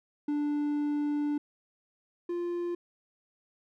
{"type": "tone pair in turn", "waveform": "triangle", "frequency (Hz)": [293.7, 348.1], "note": ["D4", "F4"], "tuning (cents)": [0, -6], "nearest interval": "minor third", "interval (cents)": 294, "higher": "second", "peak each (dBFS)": [-25, -28], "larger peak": "first", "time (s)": [[0.28, 1.38], [2.29, 2.75]], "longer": "first", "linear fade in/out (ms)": 5, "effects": []}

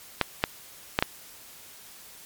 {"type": "clicks", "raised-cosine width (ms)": 0.3, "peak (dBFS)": -4, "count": 4, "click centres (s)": [0.213, 0.439, 0.989, 1.025], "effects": ["white hiss -48 dBFS RMS until 2.25 s", "MP3 96 kbps"]}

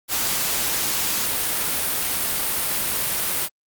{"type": "noise", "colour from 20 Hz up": "white", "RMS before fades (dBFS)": -23, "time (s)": [0.08, 3.49], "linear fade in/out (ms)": 50, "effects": ["Opus 48 kbps"]}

